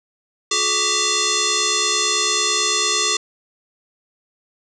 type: tone with frequency modulation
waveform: sine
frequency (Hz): 1209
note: D6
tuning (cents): +50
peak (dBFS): -16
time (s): 0.51-3.17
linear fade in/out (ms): 5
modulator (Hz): 783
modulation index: 7.9
effects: none